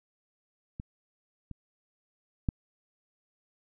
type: clicks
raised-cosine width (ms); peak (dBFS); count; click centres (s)
5; -25 / -28 / -14; 3; 0.799 / 1.513 / 2.488
effects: none